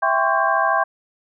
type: tone cluster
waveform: sine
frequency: 661 / 791 / 1046 / 1119 / 1591 Hz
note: E5 / G5 / C6 / C#6 / G6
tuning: +5 / +15 / -1 / +16 / +25 cents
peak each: -22 dBFS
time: 0.02-0.84 s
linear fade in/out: 10 ms
effects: none